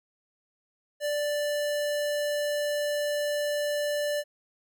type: tone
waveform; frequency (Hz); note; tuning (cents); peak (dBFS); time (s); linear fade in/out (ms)
square; 587.3; D5; 0; -27; 1-4.24; 50
effects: none